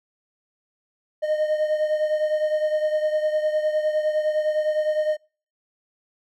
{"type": "beating tone pair", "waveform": "triangle", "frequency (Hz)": [612, 621.8], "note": ["D#5", "D#5"], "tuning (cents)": [-29, -1], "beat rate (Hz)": 9.8, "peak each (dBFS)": [-19, -25], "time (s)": [1.22, 5.17], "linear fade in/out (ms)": 20, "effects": ["noise-tail reverb RT60 0.4 s tail -26 dB re dry"]}